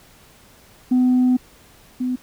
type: tone pair in turn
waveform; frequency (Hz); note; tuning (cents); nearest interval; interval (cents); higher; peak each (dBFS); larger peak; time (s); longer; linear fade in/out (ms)
sine; 252 / 252; B3 / B3; +35 / +35; unison; 0; neither; -11 / -19; first; 0.91-1.37 / 2-2.16; first; 10
effects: tanh soft clip ceiling -11 dBFS + pink hiss -50 dBFS RMS until 2.22 s